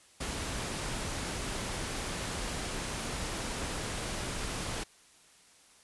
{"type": "noise", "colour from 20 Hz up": "pink", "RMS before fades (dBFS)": -36, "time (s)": [0.2, 4.84], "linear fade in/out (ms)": 10, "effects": ["white hiss -60 dBFS RMS until 5.83 s", "resampled to 24000 Hz"]}